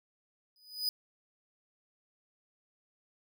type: tone with exponential growth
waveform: 45% pulse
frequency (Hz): 4978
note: D#8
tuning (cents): 0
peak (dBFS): -26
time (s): 0.56-0.89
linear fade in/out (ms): 1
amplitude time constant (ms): 70
effects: none